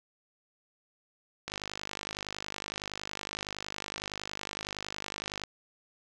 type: click train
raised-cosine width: 0.2 ms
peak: -18 dBFS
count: 202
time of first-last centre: 1.48-5.437 s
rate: 50.8 Hz
effects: none